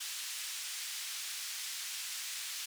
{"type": "band-pass noise", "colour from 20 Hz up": "white", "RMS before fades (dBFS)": -41, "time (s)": [0, 2.66], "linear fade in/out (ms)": 10, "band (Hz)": [2000, 8000], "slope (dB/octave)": 12, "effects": []}